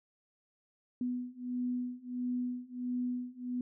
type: beating tone pair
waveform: sine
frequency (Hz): 246.9 / 248.4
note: B3 / B3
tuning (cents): 0 / +10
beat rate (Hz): 1.5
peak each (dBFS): -37 / -36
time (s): 1.01-3.61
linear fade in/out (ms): 2
effects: none